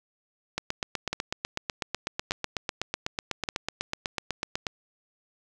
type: two click trains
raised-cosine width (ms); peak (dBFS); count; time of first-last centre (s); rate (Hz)
0.2; -11 / -11; 4 / 33; 1.13-4.668 / 0.58-4.555; 0.848 / 8.05
effects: none